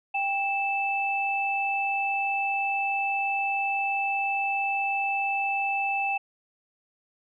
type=tone pair together; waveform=sine; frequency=792.2 / 2637 Hz; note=G5 / E7; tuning=+18 / 0 cents; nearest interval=octave + major sixth; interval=2082 cents; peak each=-27 dBFS; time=0.14-6.18 s; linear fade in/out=10 ms; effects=none